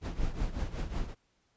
brown noise with tremolo, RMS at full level -30 dBFS, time 0.01-1.15 s, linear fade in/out 50 ms, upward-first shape triangle, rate 5.4 Hz, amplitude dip 80%, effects pink hiss -73 dBFS RMS until 1.56 s + resampled to 16000 Hz

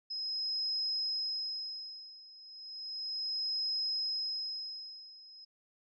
sine tone with tremolo, 5110 Hz, D#8, 45 cents sharp, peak -31 dBFS, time 0.1-5.45 s, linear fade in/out 10 ms, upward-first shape sine, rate 0.34 Hz, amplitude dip 90%, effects none

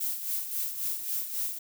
violet noise with tremolo, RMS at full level -30 dBFS, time 0-1.59 s, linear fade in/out 10 ms, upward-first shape sine, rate 3.7 Hz, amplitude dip 60%, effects none

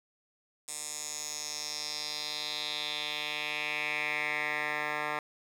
10% pulse tone with band-pass filter sweep, 150 Hz, D3, 37 cents sharp, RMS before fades -35 dBFS, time 0.68-5.19 s, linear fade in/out 2 ms, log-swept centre 8200 to 1500 Hz, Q 3.2, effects 9-bit

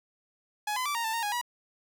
sawtooth tone with pitch steps, 840 / 1015 / 1164 / 929 / 889 / 924 / 827 / 967 Hz, G#5 / B5 / D6 / A#5 / A5 / A#5 / G#5 / B5, +19 / +47 / -16 / -6 / +18 / -16 / -8 / -37 cents, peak -25 dBFS, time 0.67-1.414 s, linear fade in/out 5 ms, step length 93 ms, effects none

